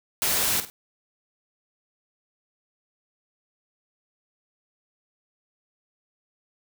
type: noise with echo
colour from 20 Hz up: white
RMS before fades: -24 dBFS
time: 0.22-0.6 s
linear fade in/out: 0 ms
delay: 50 ms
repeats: 2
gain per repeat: -11 dB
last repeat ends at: 0.7 s
effects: none